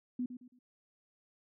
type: tone with echo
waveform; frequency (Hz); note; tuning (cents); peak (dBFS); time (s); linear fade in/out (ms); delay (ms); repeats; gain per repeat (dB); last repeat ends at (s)
sine; 248.5; B3; +11; -32; 0.19-0.26; 5; 110; 3; -10; 0.59
effects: none